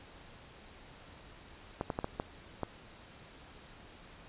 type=clicks; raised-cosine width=1 ms; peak=-19 dBFS; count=6; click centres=1.811 / 1.902 / 1.989 / 2.044 / 2.199 / 2.633 s; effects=pink hiss -54 dBFS RMS until 4.28 s + resampled to 8000 Hz